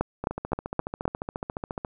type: two click trains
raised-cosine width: 1 ms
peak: -9 / -17 dBFS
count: 5 / 24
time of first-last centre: 0.01-1.054 / 0.24-1.848 s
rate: 3.83 / 14.3 Hz
effects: none